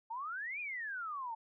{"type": "exponential two-way sweep", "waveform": "sine", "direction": "up then down", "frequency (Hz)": [877, 2489, 877], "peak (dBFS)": -38, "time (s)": [0.1, 1.35], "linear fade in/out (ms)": 10, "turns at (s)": 0.6, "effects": []}